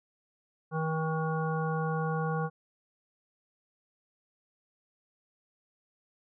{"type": "harmonic tone", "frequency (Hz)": 159.3, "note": "D#3", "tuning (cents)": 41, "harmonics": [1, 3, 5, 7, 9], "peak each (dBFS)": [-30, -35, -37, -38, -40], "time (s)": [0.71, 2.5], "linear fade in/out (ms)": 50, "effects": []}